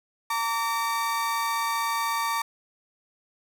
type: tone pair together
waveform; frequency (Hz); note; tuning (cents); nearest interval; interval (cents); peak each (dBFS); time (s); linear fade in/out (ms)
35% pulse; 915 / 1152.8; A#5 / D6; -32 / -33; major third; 399; -26; 0.3-2.42; 5
effects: none